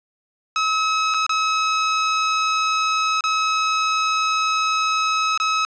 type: tone with dropouts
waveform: sawtooth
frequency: 1284 Hz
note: E6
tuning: 46 cents flat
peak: -14 dBFS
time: 0.56-5.65 s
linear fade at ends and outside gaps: 1 ms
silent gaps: 1.14-1.144 / 1.265-1.294 / 3.208-3.239 / 5.376-5.4 s
effects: resampled to 16000 Hz + 9-bit